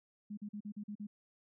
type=tone bursts; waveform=sine; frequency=207.7 Hz; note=G#3; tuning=in tune; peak=-40 dBFS; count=7; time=0.3-1.07 s; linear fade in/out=10 ms; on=74 ms; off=42 ms; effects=none